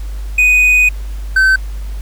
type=tone pair in turn; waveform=triangle; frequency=2489 / 1537.7 Hz; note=D#7 / G6; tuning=0 / -34 cents; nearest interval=minor sixth; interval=834 cents; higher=first; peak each=-5 dBFS; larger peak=neither; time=0.38-0.89 / 1.36-1.56 s; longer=first; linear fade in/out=5 ms; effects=added 50 Hz sine -20 dBFS peak until 2.01 s + pink hiss -41 dBFS RMS until 2.01 s